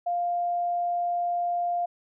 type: tone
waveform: sine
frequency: 700 Hz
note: F5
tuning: 4 cents sharp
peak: -24 dBFS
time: 0.06-1.86 s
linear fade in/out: 10 ms
effects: none